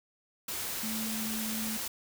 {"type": "tone in noise", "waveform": "sine", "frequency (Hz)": 220, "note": "A3", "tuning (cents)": 0, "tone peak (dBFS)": -35, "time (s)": [0.83, 1.77], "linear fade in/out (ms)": 5, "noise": "white", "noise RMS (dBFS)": -36, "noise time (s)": [0.48, 1.88], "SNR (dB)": -2, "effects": []}